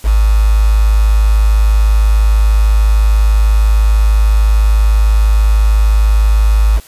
sine tone with quantisation, 53.1 Hz, G#1, 39 cents sharp, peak -6 dBFS, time 0.03-6.81 s, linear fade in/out 50 ms, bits 4, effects white hiss -40 dBFS RMS until 6.87 s + resampled to 32000 Hz

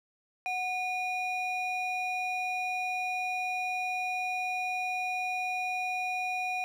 triangle ring-modulated tone, 1593 Hz, G6, 27 cents sharp, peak -25 dBFS, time 0.46-6.64 s, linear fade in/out 0 ms, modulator 856 Hz, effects none

